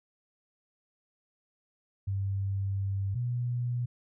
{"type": "tone pair in turn", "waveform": "sine", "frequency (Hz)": [98, 121.81], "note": ["G2", "B2"], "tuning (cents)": [0, -23], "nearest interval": "major third", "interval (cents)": 377, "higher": "second", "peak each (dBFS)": -28, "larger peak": "neither", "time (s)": [[2.07, 3.15], [3.15, 3.86]], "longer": "first", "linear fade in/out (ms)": 10, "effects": []}